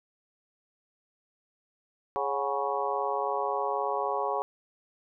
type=harmonic tone with a mistuned harmonic; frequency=138.59 Hz; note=C#3; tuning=in tune; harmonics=3 / 4 / 5 / 6 / 7 / 8; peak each=-34 / -34 / -34 / -34 / -34 / -34 dBFS; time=2.16-4.42 s; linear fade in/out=0 ms; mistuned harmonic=5; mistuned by=+85 cents; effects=none